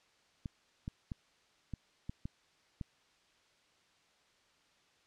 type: clicks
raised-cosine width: 5 ms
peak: -27 dBFS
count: 7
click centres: 0.458 / 0.879 / 1.118 / 1.737 / 2.095 / 2.255 / 2.812 s
effects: white hiss -69 dBFS RMS until 5.06 s + low-pass 5000 Hz 12 dB/octave